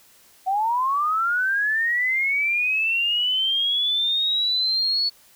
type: linear sweep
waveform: sine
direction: up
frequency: 740 to 4435 Hz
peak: -19 dBFS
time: 0.46-5.1 s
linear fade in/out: 20 ms
effects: white hiss -54 dBFS RMS until 5.35 s